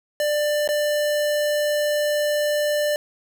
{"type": "tone with dropouts", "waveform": "square", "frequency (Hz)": 593, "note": "D5", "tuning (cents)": 17, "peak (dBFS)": -20, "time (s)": [0.2, 2.96], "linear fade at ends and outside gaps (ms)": 1, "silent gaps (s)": [0.676, 0.689], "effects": []}